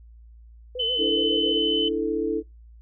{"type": "tone with vibrato", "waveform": "sine", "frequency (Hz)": 477.3, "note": "A#4", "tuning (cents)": 41, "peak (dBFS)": -30, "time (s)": [0.75, 1.58], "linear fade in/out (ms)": 5, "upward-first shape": "sine", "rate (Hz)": 7.2, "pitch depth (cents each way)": 110}
{"type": "tone", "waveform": "sine", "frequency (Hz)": 3031, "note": "F#7", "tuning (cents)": 41, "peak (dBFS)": -22, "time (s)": [0.79, 1.89], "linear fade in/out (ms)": 10}
{"type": "chord", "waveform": "sine", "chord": "D suspended second", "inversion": "none", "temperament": "equal", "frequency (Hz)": [293.7, 329.6, 440], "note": ["D4", "E4", "A4"], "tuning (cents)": [0, 0, 0], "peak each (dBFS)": [-29, -27, -25], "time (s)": [0.97, 2.43], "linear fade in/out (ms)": 50}
{"effects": ["noise-tail reverb RT60 0.2 s tail -24 dB re dry", "added 57 Hz sine -45 dBFS peak until 2.81 s"]}